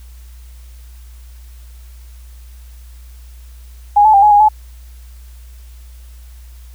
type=tone with pitch steps; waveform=sine; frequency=824 / 864 / 795 / 840 / 822 / 856 Hz; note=G#5 / A5 / G5 / G#5 / G#5 / A5; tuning=-14 / -32 / +24 / +19 / -18 / -48 cents; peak=-5 dBFS; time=3.96-4.488 s; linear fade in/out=10 ms; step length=88 ms; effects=added 60 Hz sine -34 dBFS peak until 6.74 s + white hiss -50 dBFS RMS until 6.74 s